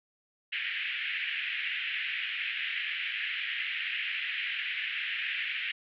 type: band-pass noise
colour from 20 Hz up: white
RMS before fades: -34 dBFS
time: 0.52-5.72 s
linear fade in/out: 10 ms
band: 1700 to 3000 Hz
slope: 48 dB/octave
effects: none